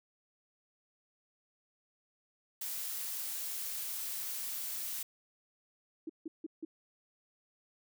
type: noise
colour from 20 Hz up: blue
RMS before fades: -39 dBFS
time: 2.61-5.03 s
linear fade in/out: 5 ms
type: tone bursts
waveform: sine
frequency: 320.7 Hz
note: E4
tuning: 48 cents flat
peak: -37 dBFS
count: 4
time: 6.07-6.65 s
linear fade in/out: 5 ms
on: 25 ms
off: 160 ms
effects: none